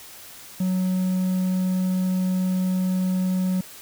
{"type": "tone", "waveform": "triangle", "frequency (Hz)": 185, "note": "F#3", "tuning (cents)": 0, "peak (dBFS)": -18, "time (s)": [0.6, 3.61], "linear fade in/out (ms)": 5, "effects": ["white hiss -43 dBFS RMS until 3.81 s"]}